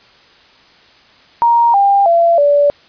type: tone with pitch steps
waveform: sine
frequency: 938 / 797.9 / 678.8 / 577.4 Hz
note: A#5 / G5 / F5 / D5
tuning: +11 / +30 / -49 / -30 cents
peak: -7 dBFS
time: 1.42-2.7 s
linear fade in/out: 0 ms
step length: 320 ms
effects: white hiss -46 dBFS RMS until 2.88 s + resampled to 11025 Hz